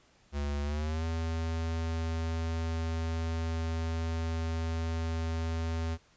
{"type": "tone with pitch glide", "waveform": "square", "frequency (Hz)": [72, 81.76], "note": ["D2", "E2"], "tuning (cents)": [-34, -14], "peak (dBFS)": -31, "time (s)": [0.32, 5.98], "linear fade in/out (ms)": 50, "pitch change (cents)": 220, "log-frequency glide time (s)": [0.63, 1.05], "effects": ["pink hiss -64 dBFS RMS until 6.16 s", "resampled to 16000 Hz"]}